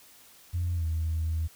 sine tone with pitch glide, 87.31 to 80.53 Hz, F2 to E2, 0 to -40 cents, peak -25 dBFS, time 0.53-1.48 s, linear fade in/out 20 ms, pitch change -140 cents, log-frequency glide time 0.74-0.85 s, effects tanh soft clip ceiling -22 dBFS + white hiss -55 dBFS RMS until 1.55 s

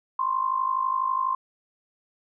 sine tone with amplitude modulation, 1050 Hz, C6, 6 cents sharp, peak -19 dBFS, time 0.19-1.35 s, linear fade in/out 5 ms, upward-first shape sine, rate 52.1 Hz, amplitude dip 75%, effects none

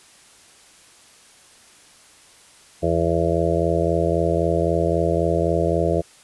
harmonic tone, 83.8 Hz, E2, 29 cents sharp, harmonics 1 / 2 / 4 / 5 / 6 / 7 / 8, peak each -25 / -25 / -25 / -25 / -25 / -25 / -25 dBFS, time 2.82-6.02 s, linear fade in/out 20 ms, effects white hiss -50 dBFS RMS until 6.23 s + resampled to 24000 Hz

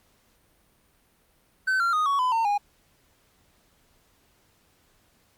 triangle tone with pitch steps, 1528 / 1377.1 / 1241.1 / 1118.6 / 1008.1 / 908.6 / 818.8 Hz, G6 / F6 / D#6 / C#6 / B5 / A#5 / G#5, -45 / -25 / -5 / +15 / +35 / -45 / -25 cents, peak -19 dBFS, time 1.67-2.58 s, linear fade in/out 10 ms, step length 130 ms, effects pink hiss -64 dBFS RMS until 5.37 s + Opus 48 kbps

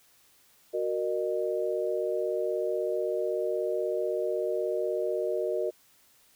sine chord, D# minor, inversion first, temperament equal with one note detuned, 370 / 466.2 / 610.9 Hz, F#4 / A#4 / D#5, 0 / 0 / -32 cents, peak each -31 dBFS, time 0.73-5.71 s, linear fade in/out 20 ms, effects white hiss -62 dBFS RMS until 6.35 s

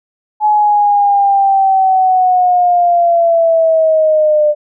sine linear sweep, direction down, 851 to 595 Hz, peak -7 dBFS, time 0.4-4.55 s, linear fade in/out 50 ms, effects none

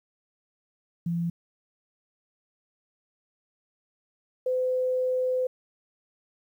sine tone pair in turn, 170 / 509.4 Hz, F3 / C5, -46 / -46 cents, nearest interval octave + perfect fifth, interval 1900 cents, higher second, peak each -25 / -23 dBFS, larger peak second, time 1.06-1.3 / 4.46-5.47 s, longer second, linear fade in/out 5 ms, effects 10-bit

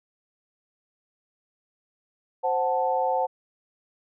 sine chord, F# diminished, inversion second, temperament equal, 523.3 / 740 / 880 Hz, C5 / F#5 / A5, 0 / 0 / 0 cents, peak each -26 dBFS, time 2.43-3.27 s, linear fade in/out 20 ms, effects none

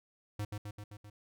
square tone with echo, 103.83 Hz, G#2, in tune, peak -35 dBFS, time 0.39-0.45 s, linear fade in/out 5 ms, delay 130 ms, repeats 5, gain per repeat -3 dB, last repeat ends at 1.1 s, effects none

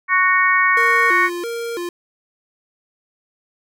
harmonic tone, 370 Hz, F#4, in tune, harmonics 3 / 4 / 5 / 6, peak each -17 / -22 / -16 / -19 dBFS, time 0.08-1.3 s, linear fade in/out 50 ms
square tone with vibrato, 403.3 Hz, G4, 49 cents sharp, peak -24 dBFS, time 0.77-1.89 s, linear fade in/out 2 ms, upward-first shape square, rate 1.5 Hz, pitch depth 250 cents each way
effects none

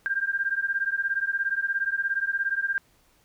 sine beating tone pair, 1586 / 1603 Hz, G6 / G6, +20 / +38 cents, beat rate 17 Hz, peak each -27 dBFS, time 0.06-2.78 s, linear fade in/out 0 ms, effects pink hiss -63 dBFS RMS until 3.24 s

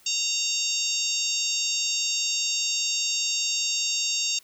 harmonic tone, 925 Hz, A#5, 14 cents flat, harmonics 3 / 4 / 5 / 6 / 7 / 8, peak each -31 / -31 / -31 / -31 / -31 / -31 dBFS, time 0.06-4.39 s, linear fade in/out 5 ms, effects white hiss -56 dBFS RMS until 4.43 s

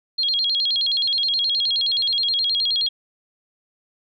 sine tone with vibrato, 3723 Hz, A#7, 3 cents flat, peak -18 dBFS, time 0.18-2.89 s, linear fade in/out 10 ms, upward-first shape square, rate 9.5 Hz, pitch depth 210 cents each way, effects none

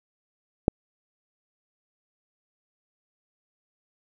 click, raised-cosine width 2 ms, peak -4 dBFS, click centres 0.681 s, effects none

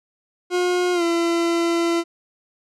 40% pulse tone with pitch glide, 358.4 to 338.3 Hz, F4 to E4, +45 to +45 cents, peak -17 dBFS, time 0.5-2.04 s, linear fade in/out 50 ms, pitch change -100 cents, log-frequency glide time 0.93-1.03 s, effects low-pass 8000 Hz 12 dB/octave

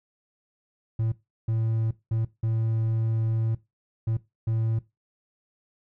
triangle tone bursts at uneven times, 112.2 Hz, A2, 34 cents sharp, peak -21 dBFS, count 6, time 0.99-1.12 / 1.48-1.91 / 2.11-2.25 / 2.43-3.55 / 4.07-4.17 / 4.47-4.79 s, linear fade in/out 5 ms, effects noise-tail reverb RT60 0.2 s tail -17 dB re dry

